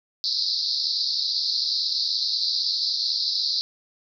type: band-pass noise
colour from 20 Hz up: pink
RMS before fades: -25 dBFS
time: 0.24-3.61 s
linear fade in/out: 0 ms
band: 4000 to 5100 Hz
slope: 96 dB/octave
effects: none